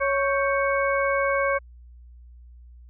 harmonic tone with a mistuned harmonic, 554.4 Hz, C#5, in tune, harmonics 1 / 2 / 3 / 4, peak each -23 / -26 / -28 / -29 dBFS, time 0-1.59 s, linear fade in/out 20 ms, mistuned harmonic 3, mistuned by -99 cents, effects added 60 Hz sine -44 dBFS peak until 2.89 s

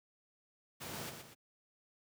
pink noise with echo, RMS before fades -44 dBFS, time 0.8-1.11 s, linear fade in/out 20 ms, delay 120 ms, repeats 2, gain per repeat -6 dB, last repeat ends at 1.35 s, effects high-pass 100 Hz 12 dB/octave

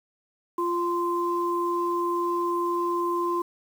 sine tone pair together, 347.1 / 1039.3 Hz, F4 / C6, -11 / -12 cents, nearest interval octave + perfect fifth, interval 1899 cents, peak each -26 dBFS, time 0.58-3.42 s, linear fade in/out 5 ms, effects 8-bit

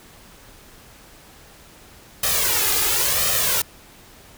white noise with flanger, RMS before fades -20 dBFS, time 2.23-3.62 s, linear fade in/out 5 ms, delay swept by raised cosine 1.6 to 2.46 ms, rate 0.95 Hz, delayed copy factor +0.75, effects pink hiss -47 dBFS RMS until 4.37 s

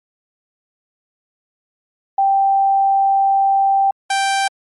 sine / sawtooth tone pair in turn, 784 / 784 Hz, G5 / G5, 0 / 0 cents, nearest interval unison, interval 0 cents, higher neither, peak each -11 dBFS, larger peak neither, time 2.18-3.91 / 4.1-4.48 s, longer first, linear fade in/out 5 ms, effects MP3 48 kbps

